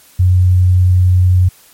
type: tone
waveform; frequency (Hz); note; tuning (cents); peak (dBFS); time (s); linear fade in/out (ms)
sine; 91.1; F#2; -26; -6; 0.19-1.49; 10
effects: white hiss -45 dBFS RMS until 1.73 s + MP3 64 kbps